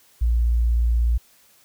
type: tone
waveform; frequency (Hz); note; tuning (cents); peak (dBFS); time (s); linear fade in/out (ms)
sine; 58.27; A#1; 0; -16; 0.21-1.18; 10
effects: white hiss -56 dBFS RMS until 1.64 s